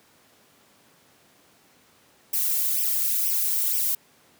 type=noise with flanger; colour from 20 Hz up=violet; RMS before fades=-24 dBFS; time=2.33-3.95 s; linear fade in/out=5 ms; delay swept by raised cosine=0.35 to 2.25 ms; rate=2.1 Hz; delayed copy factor=+1; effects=pink hiss -58 dBFS RMS until 4.39 s + high-pass 150 Hz 12 dB/octave